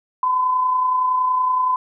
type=tone with amplitude modulation; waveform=sine; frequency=1014 Hz; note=B5; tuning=45 cents sharp; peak=-14 dBFS; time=0.23-1.76 s; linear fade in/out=2 ms; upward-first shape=sine; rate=30.7 Hz; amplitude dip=35%; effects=none